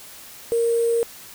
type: tone with sample-and-hold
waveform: sine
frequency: 465.1 Hz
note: A#4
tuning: 4 cents flat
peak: -17 dBFS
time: 0.52-1.03 s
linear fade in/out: 0 ms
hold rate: 8820 Hz
effects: white hiss -42 dBFS RMS until 1.34 s